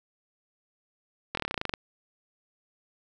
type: slowing click train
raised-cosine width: 0.3 ms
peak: -13 dBFS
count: 13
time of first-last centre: 1.35-1.738 s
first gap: 23 ms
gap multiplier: 1.06
effects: none